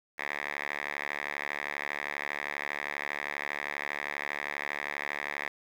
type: tone with band-pass filter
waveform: 5% pulse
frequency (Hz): 72.5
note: D2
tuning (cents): -22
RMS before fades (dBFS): -36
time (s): 0.18-5.49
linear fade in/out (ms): 10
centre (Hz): 1800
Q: 3.4
effects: 9-bit